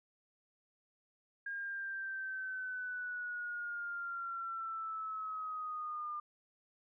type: linear sweep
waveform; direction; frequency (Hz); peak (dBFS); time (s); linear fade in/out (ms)
sine; down; 1621 to 1200; -38; 1.46-6.2; 5
effects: none